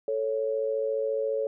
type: tone pair together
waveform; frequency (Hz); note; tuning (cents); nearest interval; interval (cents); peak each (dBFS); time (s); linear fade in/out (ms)
sine; 440 / 554.4; A4 / C#5; 0 / 0; major third; 400; -28; 0.08-1.47; 2
effects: none